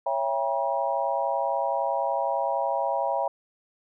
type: chord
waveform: sine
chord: C# diminished seventh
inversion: none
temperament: just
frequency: 554.4 / 665.2 / 798.3 / 957.9 Hz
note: C#5 / E5 / G5 / Bb5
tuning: 0 / +16 / +31 / +47 cents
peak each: -29 dBFS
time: 0.06-3.28 s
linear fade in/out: 5 ms
effects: none